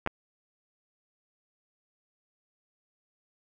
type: clicks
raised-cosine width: 0.5 ms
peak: -14 dBFS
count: 2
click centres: 0.063 / 0.074 s
effects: none